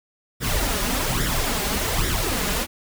pink noise with flanger, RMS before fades -23 dBFS, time 0.4-2.67 s, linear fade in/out 50 ms, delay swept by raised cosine 0.55 to 4.95 ms, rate 1.2 Hz, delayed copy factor +0.65, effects none

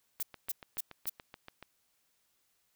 click train, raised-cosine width 0.3 ms, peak -30 dBFS, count 11, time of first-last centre 0.2-1.627 s, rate 7.01 Hz
violet noise bursts, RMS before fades -34 dBFS, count 4, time 0.2-1.096 s, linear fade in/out 5 ms, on 29 ms, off 260 ms
effects white hiss -75 dBFS RMS until 2.75 s

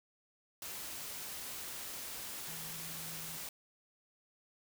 sine tone in noise, 162.1 Hz, E3, 29 cents flat, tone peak -52 dBFS, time 2.48-3.37 s, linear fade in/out 2 ms, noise white, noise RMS -44 dBFS, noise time 0.62-3.49 s, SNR -11 dB, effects none

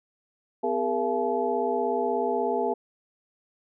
sine tone cluster, 252.5 / 408.6 / 465.1 / 679 / 859 Hz, B3 / G#4 / A#4 / F5 / A5, +39 / -28 / -4 / -49 / -42 cents, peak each -33 / -28 / -29 / -30 / -30 dBFS, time 0.63-2.74 s, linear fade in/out 10 ms, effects none

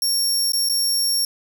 25% pulse tone with dropouts, 5520 Hz, F8, 21 cents flat, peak -13 dBFS, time 0.02-1.25 s, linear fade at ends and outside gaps 2 ms, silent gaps 0.521-0.533 / 0.689-0.696 s, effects none

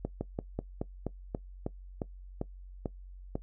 slowing click train, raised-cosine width 2 ms, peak -19 dBFS, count 12, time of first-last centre 0.05-3.355 s, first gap 160 ms, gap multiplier 1.12, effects noise-tail reverb RT60 0.1 s tail -19 dB re dry + added 46 Hz sine -45 dBFS peak until 3.42 s

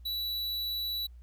square tone, 3939 Hz, B7, 5 cents flat, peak -32 dBFS, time 0.05-1.07 s, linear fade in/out 10 ms, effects added 60 Hz sine -47 dBFS peak until 1.22 s + pink hiss -75 dBFS RMS until 1.22 s

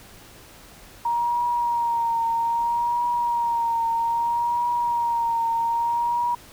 sine tone with vibrato, 939 Hz, A#5, 12 cents sharp, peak -20 dBFS, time 1.05-6.35 s, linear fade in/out 5 ms, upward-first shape triangle, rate 0.62 Hz, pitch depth 40 cents each way, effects pink hiss -47 dBFS RMS until 6.52 s

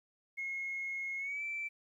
sine tone with pitch glide, 2163 to 2332 Hz, C#7 to D7, -43 to -13 cents, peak -35 dBFS, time 0.37-1.69 s, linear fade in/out 20 ms, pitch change +130 cents, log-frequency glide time 1.18-1.43 s, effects tanh soft clip ceiling -31 dBFS + 12-bit

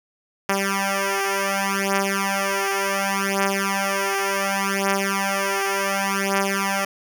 5% pulse beating tone pair, 196 / 196.68 Hz, G3 / G3, 0 / +6 cents, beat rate 0.68 Hz, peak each -12 dBFS, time 0.49-6.85 s, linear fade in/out 5 ms, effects none

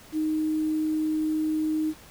sine tone with quantisation, 311.1 Hz, D#4, in tune, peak -23 dBFS, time 0.12-1.94 s, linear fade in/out 50 ms, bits 8, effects pink hiss -50 dBFS RMS until 2.1 s

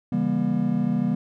triangle chord, C# diminished seventh, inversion none, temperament just, 138.59 / 166.31 / 199.57 / 239.5 Hz, C#3 / E3 / G3 / Bb3, 0 / +16 / +31 / +47 cents, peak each -28 / -26 / -23 / -22 dBFS, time 0.12-1.15 s, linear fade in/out 5 ms, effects none

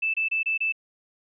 sine tone bursts, 2637 Hz, E7, in tune, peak -22 dBFS, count 5, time 0.02-0.724 s, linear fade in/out 10 ms, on 120 ms, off 26 ms, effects none

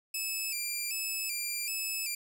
10% pulse tone with vibrato, 2489 Hz, D#7, in tune, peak -24 dBFS, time 0.14-2.15 s, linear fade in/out 5 ms, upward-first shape square, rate 1.3 Hz, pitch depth 76 cents each way, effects none

